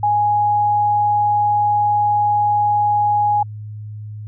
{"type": "tone", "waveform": "sine", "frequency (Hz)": 830.6, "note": "G#5", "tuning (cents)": 0, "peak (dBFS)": -13, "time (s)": [0.03, 3.43], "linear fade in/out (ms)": 5, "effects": ["added 106 Hz sine -28 dBFS peak until 4.27 s"]}